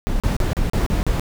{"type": "noise bursts", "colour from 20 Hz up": "brown", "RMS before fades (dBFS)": -19, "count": 7, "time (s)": [0.07, 1.196], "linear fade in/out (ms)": 0, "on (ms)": 130, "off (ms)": 36, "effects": []}